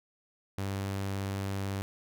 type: tone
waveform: sawtooth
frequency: 98 Hz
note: G2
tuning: in tune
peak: -28 dBFS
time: 0.58-1.82 s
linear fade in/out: 0 ms
effects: none